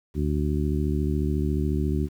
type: harmonic tone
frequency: 74.1 Hz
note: D2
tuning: 16 cents sharp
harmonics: 1 / 2 / 3 / 4 / 5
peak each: -25 / -28 / -30 / -31 / -32 dBFS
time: 0.14-2.09 s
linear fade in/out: 50 ms
effects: 9-bit